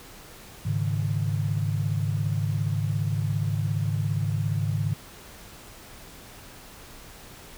sine chord, Ab suspended fourth, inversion none, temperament just, 103.83 / 138.43 / 155.74 Hz, Ab2 / Db3 / Eb3, 0 / -2 / +2 cents, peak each -26 / -29 / -29 dBFS, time 0.65-4.94 s, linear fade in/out 10 ms, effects pink hiss -46 dBFS RMS until 7.57 s

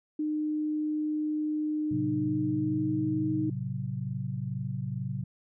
sine tone with pitch glide, 304.6 to 311.9 Hz, D#4 to D#4, -37 to +4 cents, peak -27 dBFS, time 0.19-3.5 s, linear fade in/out 5 ms, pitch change +41 cents, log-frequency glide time 2.09-3.02 s
sine chord, F# diminished, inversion first, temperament just, 111 / 133.2 / 185 Hz, A2 / C3 / F#3, +16 / +31 / 0 cents, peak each -36 / -33 / -37 dBFS, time 1.91-5.24 s, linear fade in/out 5 ms
effects none

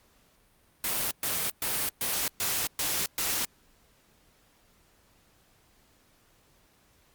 white noise bursts, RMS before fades -29 dBFS, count 7, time 0.84-3.45 s, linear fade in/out 2 ms, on 270 ms, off 120 ms, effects pink hiss -64 dBFS RMS until 7.14 s + Opus 48 kbps

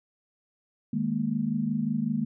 sine chord, D# suspended fourth, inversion none, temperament equal, 155.56 / 207.7 / 233.1 Hz, D#3 / G#3 / A#3, 0 / 0 / 0 cents, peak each -32 / -29 / -28 dBFS, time 0.93-2.25 s, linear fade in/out 5 ms, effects none

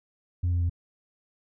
sine tone with pitch steps, 88.2 / 87.19 / 86.19 Hz, F2 / F2 / F2, +18 / -2 / -22 cents, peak -20 dBFS, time 0.43-0.697 s, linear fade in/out 10 ms, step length 89 ms, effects tanh soft clip ceiling -21 dBFS

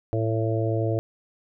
harmonic tone, 111.7 Hz, A2, 27 cents sharp, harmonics 1 / 3 / 4 / 5 / 6, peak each -24 / -29 / -30 / -31 / -32 dBFS, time 0.13-0.99 s, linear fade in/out 0 ms, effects none

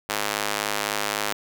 square tone with high-pass filter, 51.91 Hz, G#1, in tune, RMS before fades -27 dBFS, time 0.09-1.33 s, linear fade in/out 5 ms, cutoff 680 Hz, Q 0.5, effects none

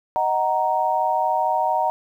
sine chord, D# minor, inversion none, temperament just, 622.3 / 746.7 / 933.4 Hz, D#5 / F#5 / A#5, 0 / +16 / +2 cents, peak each -25 / -22 / -21 dBFS, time 0.16-1.9 s, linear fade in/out 0 ms, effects 9-bit

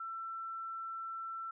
sine tone, 1340 Hz, E6, 28 cents sharp, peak -39 dBFS, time 0-1.51 s, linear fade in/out 5 ms, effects none

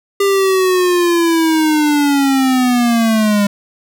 square linear sweep, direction down, 400 to 200.9 Hz, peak -11 dBFS, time 0.2-3.47 s, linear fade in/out 5 ms, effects none

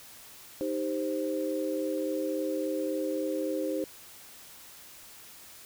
sine chord, C minor, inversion first, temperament equal with one note detuned, 311.1 / 394.7 / 523.3 Hz, Eb4 / G4 / C5, 0 / +12 / 0 cents, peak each -32 / -35 / -32 dBFS, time 0.61-3.84 s, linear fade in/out 0 ms, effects white hiss -50 dBFS RMS until 5.65 s

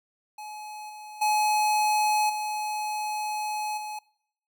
square tone with level steps, 848 Hz, G#5, 36 cents sharp, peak -38 / -41 / -22 / -29 / -34 dBFS, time 0.38-3.99 s, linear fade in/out 5 ms, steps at 0.89 / 1.21 / 2.29 / 3.77 s, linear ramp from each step 10 ms, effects noise-tail reverb RT60 0.7 s tail -23 dB re dry

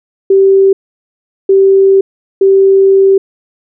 sine tone bursts at uneven times, 388.3 Hz, G4, 16 cents flat, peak -3 dBFS, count 3, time 0.3-0.73 / 1.49-2.01 / 2.41-3.18 s, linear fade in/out 5 ms, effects none

